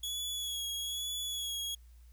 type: tone with vibrato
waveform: sawtooth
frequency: 3363 Hz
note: G#7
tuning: 21 cents sharp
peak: -32 dBFS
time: 0.03-1.75 s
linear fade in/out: 5 ms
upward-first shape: sine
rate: 1.1 Hz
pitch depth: 29 cents each way
effects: added 59 Hz sine -53 dBFS peak until 2.12 s + white hiss -71 dBFS RMS until 2.12 s